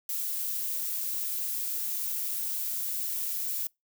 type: noise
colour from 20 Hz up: violet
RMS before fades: -32 dBFS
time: 0.09-3.67 s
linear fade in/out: 2 ms
effects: noise-tail reverb RT60 0.2 s tail -26 dB re dry